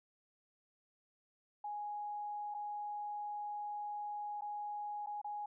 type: tone with dropouts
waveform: sine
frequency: 830.6 Hz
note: G#5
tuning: in tune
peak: -39 dBFS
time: 1.64-5.46 s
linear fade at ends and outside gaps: 5 ms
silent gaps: 2.542-2.546 / 4.41-4.419 / 5.062-5.07 / 5.216-5.244 s
effects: none